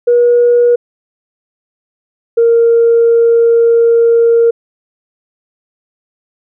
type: tone pair in turn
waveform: sine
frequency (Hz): 480.9 / 464.4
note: B4 / A#4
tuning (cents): -46 / -7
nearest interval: minor second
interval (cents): 61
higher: first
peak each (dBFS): -4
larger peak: neither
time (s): 0.07-0.76 / 2.37-4.51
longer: second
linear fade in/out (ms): 10
effects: tanh soft clip ceiling -1 dBFS